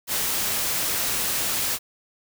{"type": "noise", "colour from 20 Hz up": "white", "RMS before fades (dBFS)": -25, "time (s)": [0.07, 1.79], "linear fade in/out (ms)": 50, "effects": []}